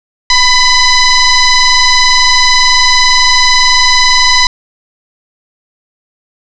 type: tone with frequency modulation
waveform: sine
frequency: 2009 Hz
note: B6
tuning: 29 cents sharp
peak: -4 dBFS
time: 0.3-4.47 s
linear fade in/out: 2 ms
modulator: 999 Hz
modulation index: 3.5
effects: none